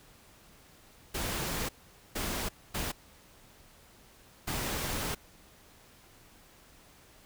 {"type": "noise bursts at uneven times", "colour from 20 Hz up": "pink", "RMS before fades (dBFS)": -34, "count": 4, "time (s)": [[1.14, 1.69], [2.15, 2.49], [2.74, 2.92], [4.47, 5.15]], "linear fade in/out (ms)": 10, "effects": ["pink hiss -58 dBFS RMS until 7.25 s"]}